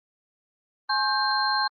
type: tone cluster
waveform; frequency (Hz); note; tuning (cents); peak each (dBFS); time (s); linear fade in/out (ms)
sine; 841 / 1071 / 1577 / 4179; G#5 / C6 / G6 / C8; +22 / +40 / +10 / -3; -27; 0.89-1.68; 10
effects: Opus 24 kbps